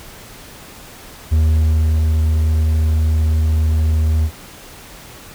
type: tone with ADSR envelope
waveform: triangle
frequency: 78.5 Hz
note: D#2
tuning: 16 cents sharp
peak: -8 dBFS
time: 1.31-4.31 s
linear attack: 18 ms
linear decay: 650 ms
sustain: -2 dB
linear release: 67 ms
effects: pink hiss -38 dBFS RMS until 5.34 s